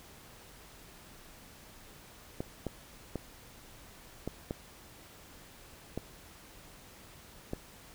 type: clicks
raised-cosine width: 2 ms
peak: -21 dBFS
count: 7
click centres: 2.405 / 2.667 / 3.157 / 4.276 / 4.509 / 5.976 / 7.534 s
effects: pink hiss -54 dBFS RMS until 7.94 s